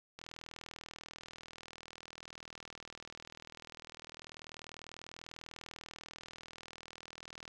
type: click train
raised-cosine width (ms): 0.2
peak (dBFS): -30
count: 294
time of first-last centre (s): 0.19-7.479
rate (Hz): 40.2
effects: none